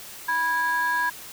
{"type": "tone pair together", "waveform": "sine", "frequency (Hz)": [980, 1648.2], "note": ["B5", "G#6"], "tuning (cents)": [-14, -14], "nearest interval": "major sixth", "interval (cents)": 900, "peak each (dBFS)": [-23, -22], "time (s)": [0.28, 1.1], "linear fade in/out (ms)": 10, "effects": ["tanh soft clip ceiling -17 dBFS", "white hiss -41 dBFS RMS until 1.32 s"]}